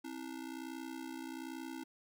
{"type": "ring-modulated tone", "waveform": "square", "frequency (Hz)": 294.9, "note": "D4", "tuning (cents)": 7, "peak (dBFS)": -40, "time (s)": [0.04, 1.84], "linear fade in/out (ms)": 10, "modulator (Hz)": 30.6, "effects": []}